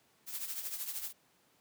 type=noise with tremolo; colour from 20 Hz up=blue; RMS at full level=-37 dBFS; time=0.26-1.13 s; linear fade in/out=50 ms; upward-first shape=triangle; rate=13 Hz; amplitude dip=70%; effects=pink hiss -69 dBFS RMS until 1.6 s + high-pass 150 Hz 12 dB/octave